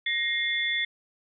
sine tone cluster, 1878 / 2122 / 3462 Hz, A#6 / C7 / A7, +12 / +24 / -29 cents, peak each -29 dBFS, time 0.06-0.85 s, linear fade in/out 5 ms, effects none

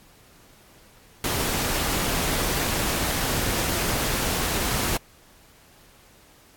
pink noise, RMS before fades -25 dBFS, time 1.24-4.97 s, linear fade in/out 2 ms, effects pink hiss -54 dBFS RMS until 6.56 s + AAC 64 kbps

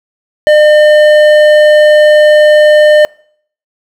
sine tone with hard clipping, 604 Hz, D5, 48 cents sharp, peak -4 dBFS, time 0.47-3.05 s, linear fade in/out 0 ms, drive 10 dB, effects noise-tail reverb RT60 0.6 s tail -26 dB re dry

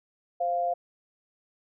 sine tone pair together, 523.3 / 696.3 Hz, C5 / F5, 0 / -5 cents, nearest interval perfect fourth, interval 495 cents, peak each -32 / -25 dBFS, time 0.4-0.74 s, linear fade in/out 10 ms, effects none

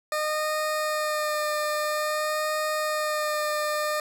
20% pulse tone with vibrato, 609 Hz, D#5, 37 cents flat, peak -20 dBFS, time 0.12-4 s, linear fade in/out 2 ms, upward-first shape sine, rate 0.5 Hz, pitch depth 18 cents each way, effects none

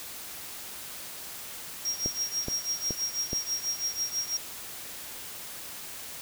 sine tone with tremolo, 5610 Hz, F8, 7 cents sharp, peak -25 dBFS, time 1.85-4.37 s, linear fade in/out 2 ms, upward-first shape triangle, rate 6.1 Hz, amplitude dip 95%
click train, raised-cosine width 2 ms, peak -19 dBFS, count 4, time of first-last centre 2.06-3.331 s, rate 2.36 Hz
effects white hiss -41 dBFS RMS until 6.21 s

